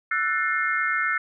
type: chord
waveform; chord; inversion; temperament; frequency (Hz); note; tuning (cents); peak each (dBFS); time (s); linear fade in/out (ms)
sine; F# half-diminished seventh; third; just; 1332 / 1480 / 1776 / 2131; E6 / F#6 / A6 / C7; +18 / 0 / +16 / +31; -27; 0.11-1.18; 5
effects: none